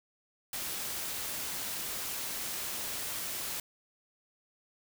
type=noise; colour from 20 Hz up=white; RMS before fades=-37 dBFS; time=0.53-3.6 s; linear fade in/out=2 ms; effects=none